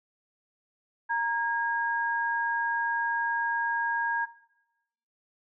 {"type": "tone pair together", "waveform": "sine", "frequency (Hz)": [932.3, 1632.1], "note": ["A#5", "G#6"], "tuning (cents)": [0, -31], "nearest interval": "minor seventh", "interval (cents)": 969, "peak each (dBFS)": -28, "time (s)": [1.09, 4.26], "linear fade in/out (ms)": 20, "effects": ["noise-tail reverb RT60 0.9 s tail -18 dB re dry"]}